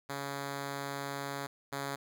5% pulse tone pair in turn, 140 / 139.5 Hz, C#3 / C#3, +18 / +11 cents, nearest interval unison, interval 7 cents, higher first, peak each -25 / -24 dBFS, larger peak second, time 0.09-1.47 / 1.72-1.96 s, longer first, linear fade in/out 10 ms, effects none

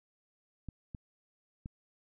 clicks, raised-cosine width 5 ms, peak -29 dBFS, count 3, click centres 0.687 / 0.948 / 1.659 s, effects none

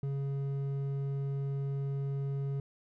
sine tone with hard clipping, 138.59 Hz, C#3, in tune, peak -33 dBFS, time 0.03-2.6 s, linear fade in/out 2 ms, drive 6 dB, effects none

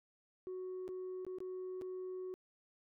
sine tone with dropouts, 370 Hz, F#4, in tune, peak -39 dBFS, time 0.47-2.34 s, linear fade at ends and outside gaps 0 ms, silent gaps 0.879-0.889 / 1.25-1.266 / 1.385-1.404 / 1.813-1.819 s, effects tanh soft clip ceiling -39 dBFS

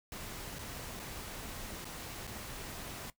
pink noise with dropouts, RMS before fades -44 dBFS, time 0.12-3.1 s, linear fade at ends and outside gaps 1 ms, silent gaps 0.586-0.591 / 0.994-0.998 / 1.845-1.853 / 2.269-2.275 s, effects noise-tail reverb RT60 0.1 s tail -17 dB re dry

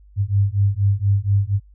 sine beating tone pair, 98 / 102.2 Hz, G2 / G#2, 0 / -27 cents, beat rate 4.2 Hz, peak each -18 dBFS, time 0.16-1.6 s, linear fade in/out 50 ms, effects added 50 Hz sine -45 dBFS peak until 1.74 s

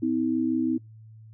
sine tone pair together, 254 / 320 Hz, B3 / D#4, +49 / +49 cents, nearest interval major third, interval 400 cents, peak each -25 dBFS, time 0.02-0.78 s, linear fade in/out 10 ms, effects noise-tail reverb RT60 0.2 s tail -25 dB re dry + added 110 Hz sine -45 dBFS peak until 1.33 s

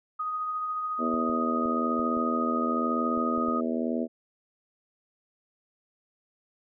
sine tone with tremolo, 1247 Hz, D#6, 3 cents sharp, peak -27 dBFS, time 0.19-3.61 s, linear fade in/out 10 ms, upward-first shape triangle, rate 14 Hz, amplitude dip 30%
harmonic tone, 81 Hz, E2, 30 cents flat, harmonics 3 / 4 / 5 / 6 / 7 / 8, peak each -28 / -34 / -36 / -37 / -37 / -36 dBFS, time 0.98-4.08 s, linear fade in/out 50 ms
clicks, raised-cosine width 3 ms, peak -32 dBFS, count 8, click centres 1.141 / 1.296 / 1.657 / 1.995 / 2.171 / 3.175 / 3.379 / 3.484 s
effects none

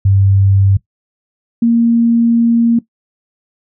sine tone pair in turn, 97.9 / 232.8 Hz, G2 / A#3, -2 / -2 cents, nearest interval octave + minor third, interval 1500 cents, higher second, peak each -7 dBFS, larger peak neither, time 0.05-0.77 / 1.62-2.79 s, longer second, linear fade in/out 5 ms, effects noise-tail reverb RT60 0.1 s tail -17 dB re dry

